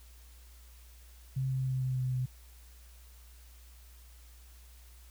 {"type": "tone with pitch steps", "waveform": "sine", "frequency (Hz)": [132.2, 131.21, 130.23, 129.26, 128.29, 127.33], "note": ["C3", "C3", "C3", "C3", "C3", "C3"], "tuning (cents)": [18, 5, -8, -21, -34, -47], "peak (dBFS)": -29, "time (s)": [1.36, 2.26], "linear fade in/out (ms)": 10, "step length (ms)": 150, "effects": ["added 60 Hz sine -52 dBFS peak until 5.1 s", "white hiss -61 dBFS RMS until 5.1 s"]}